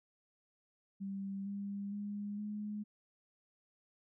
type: tone with pitch steps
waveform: sine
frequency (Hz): 196 / 200.3 / 204.8 / 209.3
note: G3 / G3 / G#3 / G#3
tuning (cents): 0 / +38 / -24 / +14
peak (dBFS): -38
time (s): 1-2.84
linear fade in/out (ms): 20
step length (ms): 460
effects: none